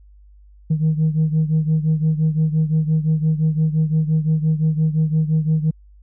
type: beating tone pair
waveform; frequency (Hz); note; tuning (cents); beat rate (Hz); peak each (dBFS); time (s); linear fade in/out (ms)
sine; 155.56 / 161.36; D#3 / E3; 0 / -37; 5.8; -15 / -19; 0.7-5.71; 10
effects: tanh soft clip ceiling -11 dBFS + added 50 Hz sine -44 dBFS peak until 6.02 s